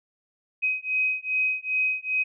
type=beating tone pair; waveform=sine; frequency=2522 / 2524.5 Hz; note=D#7 / D#7; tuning=+23 / +25 cents; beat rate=2.5 Hz; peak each=-26 dBFS; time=0.62-2.24 s; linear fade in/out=20 ms; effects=none